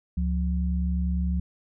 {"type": "tone pair together", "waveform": "sine", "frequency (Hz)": [70, 178.75], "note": ["C#2", "F3"], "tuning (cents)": [18, 41], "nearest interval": "octave + major third", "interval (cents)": 1623, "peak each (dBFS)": [-24, -28], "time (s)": [0.17, 1.4], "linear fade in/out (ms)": 5, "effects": []}